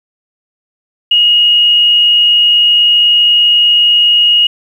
sine tone with frequency modulation, 2876 Hz, F#7, 50 cents flat, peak -5 dBFS, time 1.11-4.47 s, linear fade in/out 5 ms, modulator 80.5 Hz, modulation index 0.33, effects 7-bit

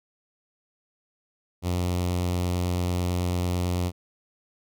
sawtooth tone with notch filter, 89.1 Hz, F2, 35 cents sharp, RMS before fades -26 dBFS, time 1.62-3.92 s, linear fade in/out 50 ms, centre 1600 Hz, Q 1.4, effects none

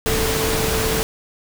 sine tone in noise, 443.2 Hz, A4, 13 cents sharp, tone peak -23 dBFS, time 0.06-1.03 s, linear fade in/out 0 ms, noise pink, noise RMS -21 dBFS, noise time 0.06-1.03 s, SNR -5 dB, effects none

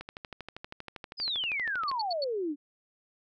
click train, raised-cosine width 0.3 ms, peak -24 dBFS, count 25, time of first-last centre 0.01-1.915 s, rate 12.6 Hz
sine exponential sweep, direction down, 5130 to 276.3 Hz, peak -29 dBFS, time 1.17-2.56 s, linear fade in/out 50 ms
sine tone bursts, 4435 Hz, C#8, in tune, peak -31 dBFS, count 4, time 1.88-2.242 s, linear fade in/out 2 ms, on 23 ms, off 90 ms
effects none

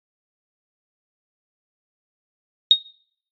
sine tone with exponential decay, 3729 Hz, A#7, in tune, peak -4 dBFS, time 2.71-2.82 s, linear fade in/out 1 ms, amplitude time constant 22 ms, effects noise-tail reverb RT60 0.6 s tail -22 dB re dry + MP3 32 kbps

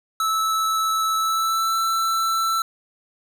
square tone with pitch glide, 1308 to 1333.2 Hz, E6 to E6, -14 to +19 cents, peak -20 dBFS, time 0.2-2.62 s, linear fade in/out 2 ms, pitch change +33 cents, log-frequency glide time 1.16-1.77 s, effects none

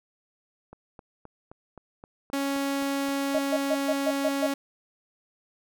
click train, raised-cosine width 1 ms, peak -30 dBFS, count 11, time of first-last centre 0.73-3.348 s, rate 3.82 Hz
sawtooth tone, 277.3 Hz, C#4, 1 cent sharp, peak -22 dBFS, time 2.33-4.54 s, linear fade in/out 5 ms
sine tone bursts, 620 Hz, D#5, 6 cents flat, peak -22 dBFS, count 7, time 3.34-4.47 s, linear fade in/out 10 ms, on 50 ms, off 130 ms
effects none

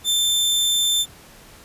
sawtooth tone, 3555 Hz, A7, 17 cents sharp, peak -14 dBFS, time 0.04-1.06 s, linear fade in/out 50 ms, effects pink hiss -46 dBFS RMS until 1.64 s + resampled to 32000 Hz

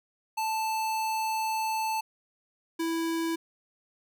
square tone pair in turn, 880 / 329.6 Hz, A5 / E4, 0 / 0 cents, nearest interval octave + perfect fourth, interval 1700 cents, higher first, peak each -28 dBFS, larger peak neither, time 0.37-2.01 / 2.79-3.36 s, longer first, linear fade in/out 10 ms, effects none

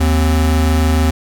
square tone pair together, 77.78 / 260 Hz, D#2 / C4, 0 / -11 cents, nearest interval octave + major sixth, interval 2089 cents, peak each -12 / -20 dBFS, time 0-1.11 s, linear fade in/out 10 ms, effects none

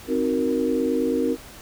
sine chord, C half-diminished seventh, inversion none, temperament equal, 261.6 / 311.1 / 370 / 466.2 Hz, C4 / Eb4 / Gb4 / Bb4, 0 / 0 / 0 / 0 cents, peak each -24 / -26 / -28 / -24 dBFS, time 0.07-1.37 s, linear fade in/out 50 ms, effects pink hiss -43 dBFS RMS until 1.61 s

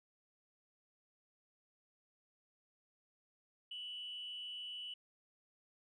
sine tone with amplitude modulation, 2960 Hz, F#7, in tune, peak -40 dBFS, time 3.71-4.94 s, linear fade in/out 5 ms, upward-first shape sine, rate 227 Hz, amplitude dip 55%, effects tanh soft clip ceiling -37 dBFS

